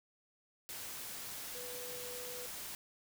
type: tone in noise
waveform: sine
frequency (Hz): 493.9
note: B4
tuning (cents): 0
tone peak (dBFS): -47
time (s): 1.55-2.46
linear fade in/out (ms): 0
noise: white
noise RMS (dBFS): -45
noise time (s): 0.69-2.75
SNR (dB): -5
effects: none